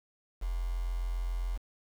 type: tone with quantisation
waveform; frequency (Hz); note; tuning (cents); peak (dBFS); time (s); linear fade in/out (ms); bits
sine; 43.65; F1; 0; -30; 0.41-1.58; 20; 8
effects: none